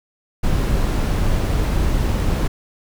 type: noise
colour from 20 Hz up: brown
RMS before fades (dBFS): -18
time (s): 0.43-2.48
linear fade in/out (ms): 10
effects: none